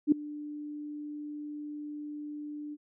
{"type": "tone with ADSR envelope", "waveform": "sine", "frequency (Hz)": 296.6, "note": "D4", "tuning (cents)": 17, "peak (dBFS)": -16, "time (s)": [0.07, 2.77], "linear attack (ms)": 50, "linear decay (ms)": 4, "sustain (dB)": -21, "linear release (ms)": 40, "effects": []}